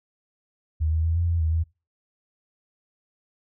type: tone with pitch steps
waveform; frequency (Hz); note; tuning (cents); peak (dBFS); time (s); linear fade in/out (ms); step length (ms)
sine; 78.3 / 80 / 82 / 85.6 / 84.4 / 79.7 / 81.8; D#2 / D#2 / E2 / F2 / E2 / D#2 / E2; +11 / +49 / -9 / -34 / +41 / +42 / -13; -20; 0.8-1.64; 20; 120
effects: noise-tail reverb RT60 0.3 s tail -25 dB re dry